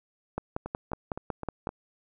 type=two click trains; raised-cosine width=1 ms; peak=-21 / -16 dBFS; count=5 / 8; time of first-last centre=0.66-1.691 / 0.38-1.672 s; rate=3.88 / 5.42 Hz; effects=none